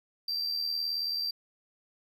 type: tone with amplitude modulation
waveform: triangle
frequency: 4700 Hz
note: D8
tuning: 1 cent sharp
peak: -26 dBFS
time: 0.28-1.31 s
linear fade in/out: 5 ms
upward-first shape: sine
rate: 78.8 Hz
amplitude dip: 50%
effects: none